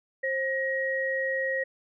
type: tone pair together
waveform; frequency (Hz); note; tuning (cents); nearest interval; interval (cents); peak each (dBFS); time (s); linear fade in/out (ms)
sine; 530.6 / 1892; C5 / A#6; +24 / +25; octave + minor seventh; 2201; -29 / -28; 0.23-1.64; 10
effects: none